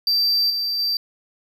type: tone with level steps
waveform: triangle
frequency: 4679 Hz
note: D8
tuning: 7 cents flat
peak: -15 / -20 / -18 dBFS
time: 0.07-0.97 s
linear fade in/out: 2 ms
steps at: 0.5 / 0.79 s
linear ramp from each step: 2 ms
effects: none